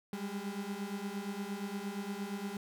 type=beating tone pair; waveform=35% pulse; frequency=196 / 204.6 Hz; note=G3 / G#3; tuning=0 / -26 cents; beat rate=8.6 Hz; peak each=-39 / -38 dBFS; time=0.13-2.57 s; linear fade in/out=2 ms; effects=none